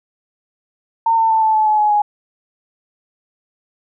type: tone with pitch steps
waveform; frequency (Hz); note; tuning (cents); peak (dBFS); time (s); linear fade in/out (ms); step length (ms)
sine; 910 / 898.5 / 887.2 / 876 / 864.9 / 854 / 843.2 / 832.5; A#5 / A5 / A5 / A5 / A5 / G#5 / G#5 / G#5; -42 / +36 / +14 / -8 / -30 / +48 / +26 / +4; -11; 1.06-2.02; 5; 120
effects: none